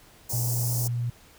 white band-stop noise, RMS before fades -31 dBFS, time 0.29-0.88 s, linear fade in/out 10 ms, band 910 to 5100 Hz, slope 48 dB/octave
sine tone, 120 Hz, B2, 49 cents flat, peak -25 dBFS, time 0.33-1.1 s, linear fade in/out 5 ms
effects pink hiss -54 dBFS RMS until 1.38 s

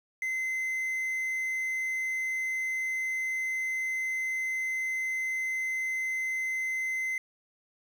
triangle tone, 2058 Hz, C7, 29 cents flat, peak -27 dBFS, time 0.22-7.18 s, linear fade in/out 2 ms, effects 9-bit

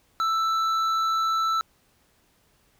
sine tone with hard clipping, 1323 Hz, E6, 6 cents sharp, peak -23 dBFS, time 0.2-1.61 s, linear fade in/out 0 ms, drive 7 dB, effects pink hiss -64 dBFS RMS until 2.79 s

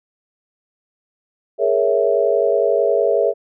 sine chord, A# half-diminished seventh, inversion third, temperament equal, 415.3 / 466.2 / 554.4 / 659.3 Hz, G#4 / A#4 / C#5 / E5, 0 / 0 / 0 / 0 cents, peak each -19 dBFS, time 1.58-3.34 s, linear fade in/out 50 ms, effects none

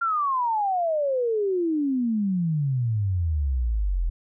sine exponential sweep, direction down, 1400 to 40.07 Hz, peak -21 dBFS, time 0.01-4.1 s, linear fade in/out 10 ms, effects none

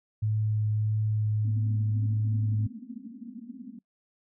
sine tone with vibrato, 107.3 Hz, A2, 43 cents flat, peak -24 dBFS, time 0.22-2.67 s, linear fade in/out 10 ms, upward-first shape triangle, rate 1.6 Hz, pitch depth 10 cents each way
white band-pass noise, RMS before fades -42 dBFS, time 1.44-3.79 s, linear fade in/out 10 ms, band 210 to 260 Hz, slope 96 dB/octave
effects noise-tail reverb RT60 0.1 s tail -22 dB re dry

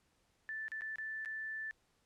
sine tone with dropouts, 1760 Hz, A6, in tune, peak -39 dBFS, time 0.49-1.71 s, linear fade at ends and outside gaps 0 ms, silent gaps 0.682-0.718 / 0.809-0.819 / 0.958-0.984 / 1.249-1.258 s, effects pink hiss -75 dBFS RMS until 2.05 s + low-pass 10000 Hz 12 dB/octave

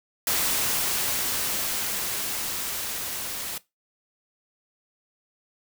white noise with level ramp, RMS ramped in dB -24 to -33 dBFS, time 0.27-3.58 s, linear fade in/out 2 ms, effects noise-tail reverb RT60 0.2 s tail -19 dB re dry

